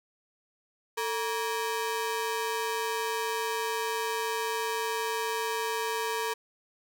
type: ring-modulated tone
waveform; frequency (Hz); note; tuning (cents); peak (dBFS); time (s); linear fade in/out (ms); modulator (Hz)
sawtooth; 698.5; F5; 0; -22; 0.97-6.34; 10; 251
effects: none